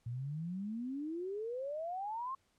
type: exponential sweep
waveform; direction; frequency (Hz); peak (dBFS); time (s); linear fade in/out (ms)
sine; up; 114.3 to 1091; -37; 0.06-2.35; 5
effects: pink hiss -75 dBFS RMS until 2.58 s + low-pass 10000 Hz 12 dB/octave